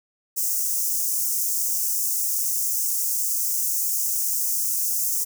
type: high-pass noise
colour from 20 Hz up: white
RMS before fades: -24 dBFS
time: 0.36-5.25 s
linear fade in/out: 20 ms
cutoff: 5700 Hz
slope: 48 dB/octave
effects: none